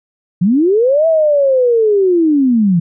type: linear two-way sweep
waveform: sine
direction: up then down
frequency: 162.1 to 659.3 to 162.1 Hz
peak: -8 dBFS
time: 0.41-2.8 s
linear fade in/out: 10 ms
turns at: 1.07 s
effects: none